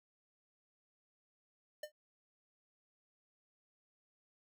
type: tone with exponential decay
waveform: square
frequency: 603 Hz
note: D5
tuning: 46 cents sharp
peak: -39 dBFS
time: 1.83-1.92 s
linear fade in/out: 5 ms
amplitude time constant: 18 ms
effects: none